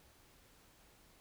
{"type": "silence", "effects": ["pink hiss -65 dBFS RMS until 1.2 s"]}